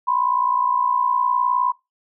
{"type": "tone pair together", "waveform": "sine", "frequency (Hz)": [990, 1049.5], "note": ["B5", "C6"], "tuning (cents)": [4, 5], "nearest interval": "minor second", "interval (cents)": 101, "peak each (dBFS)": [-19, -21], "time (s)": [0.07, 1.72], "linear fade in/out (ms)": 10, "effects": ["noise-tail reverb RT60 0.2 s tail -21 dB re dry"]}